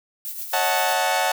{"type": "noise with tremolo", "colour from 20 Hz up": "violet", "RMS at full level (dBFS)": -30, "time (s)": [0.25, 0.93], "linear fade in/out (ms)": 0, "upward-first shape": "sine", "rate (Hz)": 7.8, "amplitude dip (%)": 50}
{"type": "chord", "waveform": "sawtooth", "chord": "D# half-diminished seventh", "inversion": "third", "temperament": "equal with one note detuned", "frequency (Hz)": [554.4, 635.3, 740, 880], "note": ["C#5", "D#5", "F#5", "A5"], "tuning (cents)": [0, 36, 0, 0], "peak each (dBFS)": [-24, -24, -19, -20], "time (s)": [0.53, 1.32], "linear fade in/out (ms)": 5}
{"effects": []}